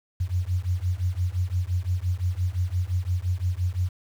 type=beating tone pair; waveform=sine; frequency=87.31 / 93.11 Hz; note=F2 / F#2; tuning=0 / +11 cents; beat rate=5.8 Hz; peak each=-26 dBFS; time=0.2-3.89 s; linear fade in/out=10 ms; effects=8-bit